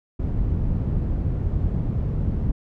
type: low-pass noise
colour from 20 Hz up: white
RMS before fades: -23 dBFS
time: 0.19-2.52 s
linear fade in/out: 10 ms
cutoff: 110 Hz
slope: 12 dB/octave
effects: none